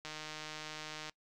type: click train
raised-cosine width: 0.2 ms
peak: -26 dBFS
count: 162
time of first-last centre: 0.05-1.095 s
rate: 154 Hz
effects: noise-tail reverb RT60 0.1 s tail -23 dB re dry